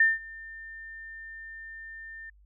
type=tone with ADSR envelope; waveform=sine; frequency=1800 Hz; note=A6; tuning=39 cents sharp; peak=-16 dBFS; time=0-2.3 s; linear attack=4 ms; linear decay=180 ms; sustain=-24 dB; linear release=6 ms; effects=added 50 Hz sine -55 dBFS peak until 2.45 s